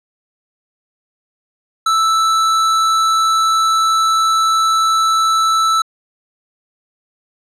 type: tone with hard clipping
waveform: sine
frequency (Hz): 1318.5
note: E6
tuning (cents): 0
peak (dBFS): -13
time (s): 1.86-5.82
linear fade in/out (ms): 5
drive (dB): 16
effects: low-pass 9000 Hz 12 dB/octave